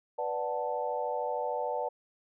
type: chord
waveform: sine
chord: B minor seventh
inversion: none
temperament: equal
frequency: 493.9 / 587.3 / 740 / 880 Hz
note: B4 / D5 / F#5 / A5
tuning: 0 / 0 / 0 / 0 cents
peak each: -35 / -35 / -37 / -35 dBFS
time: 0.18-1.89 s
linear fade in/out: 10 ms
effects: none